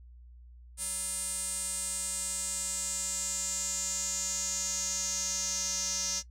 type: tone with band-pass filter sweep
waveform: square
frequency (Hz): 188.5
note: F#3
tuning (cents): +32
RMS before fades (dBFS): -34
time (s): 0.77-6.23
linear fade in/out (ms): 50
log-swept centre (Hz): 9100 to 6000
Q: 5.8
effects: noise-tail reverb RT60 0.1 s tail -17 dB re dry + added 60 Hz sine -49 dBFS peak until 6.3 s